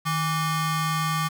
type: ring-modulated tone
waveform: 40% pulse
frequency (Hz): 659.3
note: E5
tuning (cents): 0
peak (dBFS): -19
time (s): 0.05-1.29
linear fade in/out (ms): 20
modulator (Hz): 502
effects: 8-bit